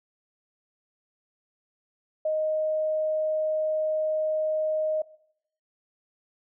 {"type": "tone", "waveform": "sine", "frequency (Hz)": 622.3, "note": "D#5", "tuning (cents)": 0, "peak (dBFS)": -23, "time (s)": [2.25, 5.02], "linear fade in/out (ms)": 5, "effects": ["noise-tail reverb RT60 0.7 s tail -20 dB re dry"]}